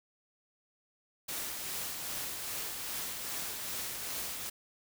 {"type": "noise with tremolo", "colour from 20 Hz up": "white", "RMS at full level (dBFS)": -37, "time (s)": [1.28, 4.5], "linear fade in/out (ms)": 10, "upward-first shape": "triangle", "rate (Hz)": 2.5, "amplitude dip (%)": 35, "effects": []}